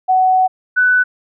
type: tone pair in turn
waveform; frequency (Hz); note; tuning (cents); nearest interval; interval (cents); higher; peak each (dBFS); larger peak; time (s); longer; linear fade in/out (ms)
sine; 747 / 1494; F#5 / F#6; +16 / +16; octave; 1200; second; -9; neither; 0.08-0.48 / 0.76-1.04; first; 20
effects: none